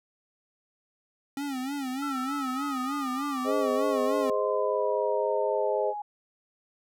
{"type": "tone with vibrato", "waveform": "square", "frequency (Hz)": 270, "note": "C#4", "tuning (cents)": -45, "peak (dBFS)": -31, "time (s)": [1.37, 4.3], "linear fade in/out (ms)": 2, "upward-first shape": "sine", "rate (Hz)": 3.3, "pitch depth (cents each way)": 110}
{"type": "linear sweep", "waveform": "sine", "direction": "down", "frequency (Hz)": [1352, 826], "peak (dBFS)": -32, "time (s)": [2.02, 6.02], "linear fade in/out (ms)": 5}
{"type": "chord", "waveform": "sine", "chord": "Ab major", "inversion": "none", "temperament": "just", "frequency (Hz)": [415.3, 519.1, 623], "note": ["Ab4", "C5", "Eb5"], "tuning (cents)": [0, -14, 2], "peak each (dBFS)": -29, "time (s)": [3.44, 5.94], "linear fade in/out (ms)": 50}
{"effects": []}